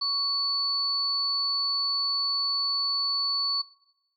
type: tone pair together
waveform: sine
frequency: 1115 / 4460 Hz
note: C#6 / C#8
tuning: +10 / +10 cents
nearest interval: 2 octaves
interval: 2400 cents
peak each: -35 / -25 dBFS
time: 0.01-3.62 s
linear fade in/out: 10 ms
effects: noise-tail reverb RT60 0.9 s tail -19 dB re dry